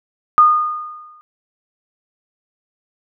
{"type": "tone with exponential decay", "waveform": "sine", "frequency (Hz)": 1225, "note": "D#6", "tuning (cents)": -27, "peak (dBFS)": -4, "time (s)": [0.38, 1.21], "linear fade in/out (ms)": 0, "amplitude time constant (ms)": 180, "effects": []}